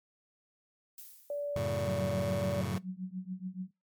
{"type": "noise with exponential decay", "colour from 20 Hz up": "violet", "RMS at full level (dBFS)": -45, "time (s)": [0.98, 1.72], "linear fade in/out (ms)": 1, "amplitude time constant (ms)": 160}
{"type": "tone with pitch glide", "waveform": "sine", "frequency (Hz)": [578, 574.7], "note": ["D5", "D5"], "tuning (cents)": [-28, -38], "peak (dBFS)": -32, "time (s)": [1.3, 2.61], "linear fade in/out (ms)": 2, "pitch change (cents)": -10, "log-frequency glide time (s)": [1.8, 1.88]}
{"type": "chord", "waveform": "sawtooth", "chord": "F# minor", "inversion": "none", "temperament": "just", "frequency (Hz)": [92.5, 111, 138.75], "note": ["F#2", "A2", "C#3"], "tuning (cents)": [0, 16, 2], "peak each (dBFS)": -33, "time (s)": [1.56, 2.78], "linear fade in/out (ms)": 0}
{"type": "tone with tremolo", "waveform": "sine", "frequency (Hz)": 185, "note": "F#3", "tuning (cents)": 0, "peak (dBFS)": -32, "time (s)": [1.86, 3.71], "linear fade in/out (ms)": 50, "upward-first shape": "triangle", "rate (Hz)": 7, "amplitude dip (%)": 95}
{"effects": ["noise-tail reverb RT60 0.2 s tail -21 dB re dry", "MP3 96 kbps"]}